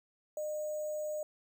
sine tone with sample-and-hold, 608 Hz, D#5, 40 cents flat, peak -34 dBFS, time 0.37-1.23 s, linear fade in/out 2 ms, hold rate 7350 Hz, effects none

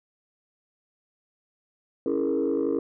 sine chord, A# half-diminished seventh, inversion first, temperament equal, 277.2 / 329.6 / 415.3 / 466.2 Hz, C#4 / E4 / G#4 / A#4, 0 / 0 / 0 / 0 cents, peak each -27 dBFS, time 2.06-2.79 s, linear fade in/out 2 ms, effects tanh soft clip ceiling -17 dBFS

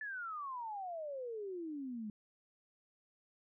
sine exponential sweep, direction down, 1760 to 205.5 Hz, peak -40 dBFS, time 0.01-2.1 s, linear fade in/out 2 ms, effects none

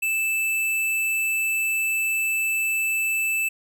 square tone, 2637 Hz, E7, in tune, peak -22 dBFS, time 0.02-3.49 s, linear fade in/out 10 ms, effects none

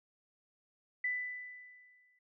sine tone with exponential decay, 1991 Hz, B6, 14 cents sharp, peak -30 dBFS, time 1.04-2.19 s, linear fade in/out 5 ms, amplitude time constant 250 ms, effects none

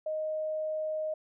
sine tone, 622.3 Hz, D#5, in tune, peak -30 dBFS, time 0.06-1.14 s, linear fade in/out 5 ms, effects none

